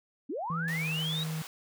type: linear sweep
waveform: sine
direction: up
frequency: 233.1 to 3896 Hz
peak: -32 dBFS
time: 0.29-1.24 s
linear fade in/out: 10 ms
type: tone with pitch glide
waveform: triangle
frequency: 164.81 to 158.37 Hz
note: E3 to D#3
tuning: 0 to +31 cents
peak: -30 dBFS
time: 0.5-1.42 s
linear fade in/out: 2 ms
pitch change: -69 cents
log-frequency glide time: 0.68-0.86 s
type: high-pass noise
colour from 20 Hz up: pink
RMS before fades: -44 dBFS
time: 0.68-1.47 s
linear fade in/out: 0 ms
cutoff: 700 Hz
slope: 12 dB/octave
effects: none